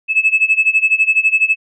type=tone with tremolo; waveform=sine; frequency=2602 Hz; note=E7; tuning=23 cents flat; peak=-6 dBFS; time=0.08-1.56 s; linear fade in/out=50 ms; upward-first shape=sine; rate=12 Hz; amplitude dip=90%; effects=tanh soft clip ceiling -3 dBFS